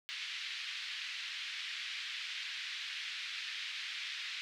white band-pass noise, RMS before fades -42 dBFS, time 0.09-4.41 s, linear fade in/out 0 ms, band 1800 to 3900 Hz, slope 24 dB/octave, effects none

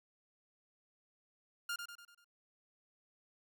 sawtooth tone with echo, 1407 Hz, F6, 12 cents sharp, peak -33 dBFS, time 1.69-1.76 s, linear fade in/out 5 ms, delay 97 ms, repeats 5, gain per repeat -6 dB, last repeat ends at 2.245 s, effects none

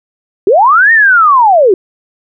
sine linear two-way sweep, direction up then down, 349.1 to 1864.7 to 349.1 Hz, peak -3 dBFS, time 0.47-1.74 s, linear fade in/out 2 ms, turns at 0.92 s, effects none

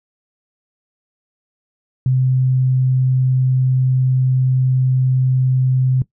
sine tone, 129.3 Hz, C3, 20 cents flat, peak -12 dBFS, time 2.06-6.02 s, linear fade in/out 2 ms, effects noise-tail reverb RT60 0.1 s tail -18 dB re dry

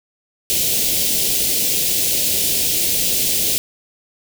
white band-stop noise, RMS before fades -18 dBFS, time 0.5-3.58 s, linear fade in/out 0 ms, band 570 to 2600 Hz, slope 24 dB/octave, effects none

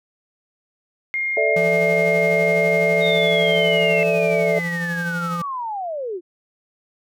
sine tone, 2127 Hz, C7, 28 cents sharp, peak -20 dBFS, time 1.14-4.03 s, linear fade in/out 0 ms
sine chord, A suspended fourth, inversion none, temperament equal, 440 / 587.3 / 659.3 Hz, A4 / D5 / E5, 0 / 0 / 0 cents, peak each -21 dBFS, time 1.37-4.59 s, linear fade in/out 2 ms
square tone with tremolo, 170.9 Hz, F3, 37 cents flat, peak -24 dBFS, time 1.56-5.42 s, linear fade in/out 5 ms, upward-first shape sine, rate 12 Hz, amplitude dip 35%
sine linear sweep, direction down, 3729 to 330.4 Hz, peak -24 dBFS, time 3-6.21 s, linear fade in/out 50 ms
effects none

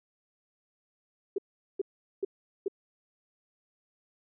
sine tone bursts, 392 Hz, G4, in tune, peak -26 dBFS, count 4, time 1.36-2.682 s, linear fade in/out 5 ms, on 23 ms, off 410 ms, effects none

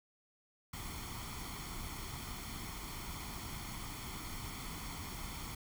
pink noise with comb filter, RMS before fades -44 dBFS, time 0.73-5.55 s, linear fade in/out 5 ms, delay 0.91 ms, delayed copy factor +0.65, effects none

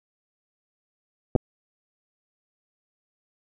clicks, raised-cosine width 2 ms, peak -7 dBFS, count 2, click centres 1.353 / 1.361 s, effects none

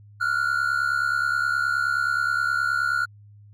triangle tone pair together, 1385 / 1454.5 Hz, F6 / F#6, -15 / -30 cents, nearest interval minor second, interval 85 cents, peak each -22 dBFS, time 0.2-3.06 s, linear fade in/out 20 ms, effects added 103 Hz sine -46 dBFS peak until 3.53 s

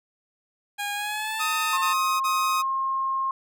15% pulse tone with pitch glide, 817 to 896.1 Hz, G#5 to A5, -29 to +31 cents, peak -21 dBFS, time 0.78-1.94 s, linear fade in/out 20 ms, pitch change +160 cents, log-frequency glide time 0.94-1.47 s
sawtooth tone bursts, 1258 Hz, D#6, 19 cents sharp, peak -21 dBFS, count 3, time 1.39-2.626 s, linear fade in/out 20 ms, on 390 ms, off 33 ms
sine tone, 1069 Hz, C6, 37 cents sharp, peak -23 dBFS, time 1.73-3.31 s, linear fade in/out 2 ms
effects none

